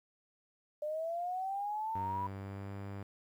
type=linear sweep; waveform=sine; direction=up; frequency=593 to 986 Hz; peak=-34 dBFS; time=0.82-2.27 s; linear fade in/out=5 ms
type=tone with pitch glide; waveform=sawtooth; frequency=96.3 to 99.41 Hz; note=G2 to G2; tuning=-30 to +25 cents; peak=-37 dBFS; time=1.95-3.03 s; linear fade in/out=5 ms; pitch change=+55 cents; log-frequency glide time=2.07-2.72 s
effects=low-pass 2000 Hz 12 dB/octave + 11-bit